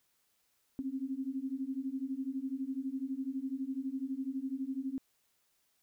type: beating tone pair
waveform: sine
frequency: 260 / 272 Hz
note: C4 / C#4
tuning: -11 / -33 cents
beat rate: 12 Hz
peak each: -38 / -37 dBFS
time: 0.79-4.98 s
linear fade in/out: 0 ms
effects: white hiss -75 dBFS RMS until 5.82 s